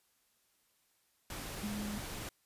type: tone in noise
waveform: sine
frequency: 207.7 Hz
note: G#3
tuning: in tune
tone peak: -38 dBFS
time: 1.63-1.98 s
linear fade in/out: 2 ms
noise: pink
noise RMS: -43 dBFS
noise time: 1.3-2.29 s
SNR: +2 dB
effects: white hiss -74 dBFS RMS until 2.45 s + resampled to 32000 Hz